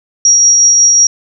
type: tone with tremolo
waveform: sine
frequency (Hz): 5680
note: F8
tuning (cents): +28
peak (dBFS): -3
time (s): 0.25-1.07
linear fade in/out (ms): 2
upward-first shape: triangle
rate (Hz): 5.5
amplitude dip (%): 25
effects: none